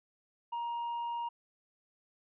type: tone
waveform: triangle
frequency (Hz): 942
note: A#5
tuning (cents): +18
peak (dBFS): -32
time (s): 0.52-1.29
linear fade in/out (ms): 10
effects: resampled to 8000 Hz